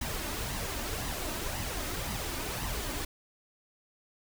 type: noise with flanger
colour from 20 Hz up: pink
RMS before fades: -35 dBFS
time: 0.01-3.05 s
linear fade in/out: 5 ms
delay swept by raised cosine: 1 to 3.3 ms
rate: 1.9 Hz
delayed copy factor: +0.5
effects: none